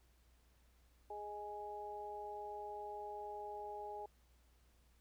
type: harmonic tone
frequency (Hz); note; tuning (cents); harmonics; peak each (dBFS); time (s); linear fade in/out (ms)
207.7; G#3; 0; 2 / 3 / 4; -49 / -53 / -46; 1.1-4.06; 5
effects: added 60 Hz sine -68 dBFS peak until 5 s + pink hiss -75 dBFS RMS until 5 s